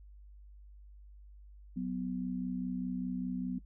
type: tone pair together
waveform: sine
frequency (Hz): 185 / 250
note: F#3 / B3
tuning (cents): 0 / +21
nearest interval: perfect fourth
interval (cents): 521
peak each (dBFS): -36 / -36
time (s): 1.76-3.59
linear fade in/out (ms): 10
effects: noise-tail reverb RT60 0.1 s tail -19 dB re dry + added 50 Hz sine -51 dBFS peak until 3.65 s